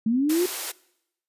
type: linear sweep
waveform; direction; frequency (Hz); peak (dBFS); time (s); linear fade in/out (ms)
sine; up; 213.5 to 370; -19; 0.06-0.46; 5
type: high-pass noise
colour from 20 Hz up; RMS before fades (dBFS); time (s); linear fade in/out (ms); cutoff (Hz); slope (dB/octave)
white; -31; 0.29-0.72; 10; 340; 96
effects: noise-tail reverb RT60 0.8 s tail -22 dB re dry + resampled to 32000 Hz